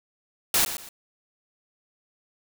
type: noise with echo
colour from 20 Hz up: white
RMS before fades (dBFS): -21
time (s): 0.54-0.65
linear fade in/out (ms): 2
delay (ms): 120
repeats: 2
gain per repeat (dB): -11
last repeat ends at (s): 0.89
effects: none